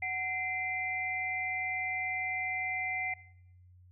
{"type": "tone cluster", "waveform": "sine", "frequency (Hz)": [743, 2065, 2368], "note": ["F#5", "C7", "D7"], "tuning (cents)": [7, -23, 14], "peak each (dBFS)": [-39, -33, -39], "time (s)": [0.02, 3.14], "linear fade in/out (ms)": 5, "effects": ["noise-tail reverb RT60 0.8 s tail -20 dB re dry", "added 90 Hz sine -55 dBFS peak until 3.91 s"]}